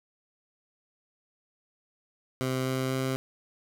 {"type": "tone with pitch steps", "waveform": "15% pulse", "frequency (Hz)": [130, 130.83, 131.66], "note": ["C3", "C3", "C3"], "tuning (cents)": [-11, 0, 11], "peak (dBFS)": -21, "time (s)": [2.41, 3.16], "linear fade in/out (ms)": 0, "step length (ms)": 250, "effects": []}